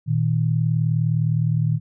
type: tone pair together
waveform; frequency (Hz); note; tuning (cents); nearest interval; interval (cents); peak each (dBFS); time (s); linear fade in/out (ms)
sine; 116.54 / 156.19; A#2 / D#3; 0 / +7; perfect fourth; 507; -20; 0.06-1.8; 50
effects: none